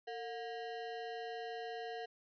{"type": "ring-modulated tone", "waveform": "square", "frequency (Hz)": 587.3, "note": "D5", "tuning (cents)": 0, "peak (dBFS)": -39, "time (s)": [0.07, 2.06], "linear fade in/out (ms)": 10, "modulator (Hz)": 133, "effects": ["resampled to 11025 Hz"]}